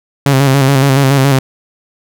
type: tone with vibrato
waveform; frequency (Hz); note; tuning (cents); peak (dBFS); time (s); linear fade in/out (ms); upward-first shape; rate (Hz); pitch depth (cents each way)
sawtooth; 136.4; C#3; -28; -3; 0.26-1.39; 2; square; 7.1; 46
effects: none